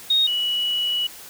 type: tone pair in turn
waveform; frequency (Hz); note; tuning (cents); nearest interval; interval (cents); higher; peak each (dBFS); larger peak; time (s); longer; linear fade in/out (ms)
sine; 3729 / 2934; A#7 / F#7; 0 / -15; major third; 415; first; -15 / -20; first; 0.1-0.27 / 0.27-1.07; second; 5
effects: white hiss -41 dBFS RMS until 1.29 s